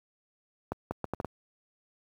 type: accelerating click train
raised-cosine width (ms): 1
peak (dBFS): -17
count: 6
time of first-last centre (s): 0.72-1.247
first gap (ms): 190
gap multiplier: 0.7
effects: high-pass 60 Hz 12 dB/octave + 9-bit